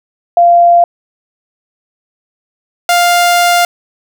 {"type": "tone pair in turn", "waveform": ["sine", "sawtooth"], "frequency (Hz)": [692, 700.4], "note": ["F5", "F5"], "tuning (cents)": [-16, 5], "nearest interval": "unison", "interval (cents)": 21, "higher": "second", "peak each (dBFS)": -3, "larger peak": "neither", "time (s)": [[0.37, 0.84], [2.89, 3.65]], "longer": "second", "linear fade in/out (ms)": 2, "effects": []}